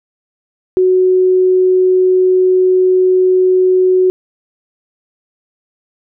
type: tone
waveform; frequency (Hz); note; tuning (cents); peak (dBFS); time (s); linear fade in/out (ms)
sine; 370; F#4; 0; -7; 0.77-4.1; 0
effects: none